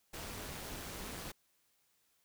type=noise with amplitude modulation; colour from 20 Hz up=pink; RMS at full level=-42 dBFS; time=0.13-1.32 s; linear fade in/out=10 ms; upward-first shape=sine; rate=208 Hz; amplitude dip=60%; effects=white hiss -75 dBFS RMS until 2.24 s